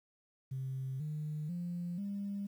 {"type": "tone with pitch steps", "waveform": "sine", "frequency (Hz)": [132.3, 151.97, 174.57, 200.5], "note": ["C3", "D#3", "F3", "G3"], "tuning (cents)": [20, -40, 0, 39], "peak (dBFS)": -35, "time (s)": [0.51, 2.47], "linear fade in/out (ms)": 10, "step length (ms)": 490, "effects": ["tanh soft clip ceiling -32 dBFS", "11-bit"]}